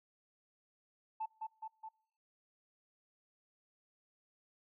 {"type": "tone with echo", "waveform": "sine", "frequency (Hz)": 880, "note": "A5", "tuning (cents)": 0, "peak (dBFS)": -35, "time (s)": [1.2, 1.26], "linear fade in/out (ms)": 10, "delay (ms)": 210, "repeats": 3, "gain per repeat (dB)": -3, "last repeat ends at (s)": 1.89, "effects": ["noise-tail reverb RT60 0.7 s tail -25 dB re dry", "tanh soft clip ceiling -32 dBFS"]}